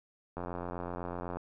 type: click train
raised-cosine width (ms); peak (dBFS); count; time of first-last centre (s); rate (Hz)
1; -24; 89; 0.37-1.37; 88
effects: none